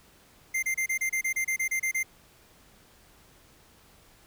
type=tone bursts; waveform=square; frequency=2093 Hz; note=C7; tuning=in tune; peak=-26 dBFS; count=13; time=0.54-2.032 s; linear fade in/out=10 ms; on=88 ms; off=29 ms; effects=pink hiss -58 dBFS RMS until 4.26 s